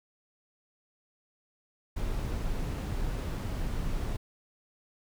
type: noise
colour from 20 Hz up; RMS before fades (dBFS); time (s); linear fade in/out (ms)
brown; -32; 1.96-4.17; 10
effects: none